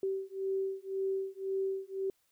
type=beating tone pair; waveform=sine; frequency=385 / 386.9 Hz; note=G4 / G4; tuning=-31 / -23 cents; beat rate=1.9 Hz; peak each=-35 / -35 dBFS; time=0.03-2.1 s; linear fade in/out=2 ms; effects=white hiss -74 dBFS RMS until 2.31 s